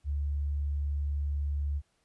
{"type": "tone", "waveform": "sine", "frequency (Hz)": 72, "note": "D2", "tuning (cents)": -34, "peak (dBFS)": -28, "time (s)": [0.04, 1.82], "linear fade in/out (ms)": 50, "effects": ["pink hiss -73 dBFS RMS until 2.04 s", "resampled to 24000 Hz"]}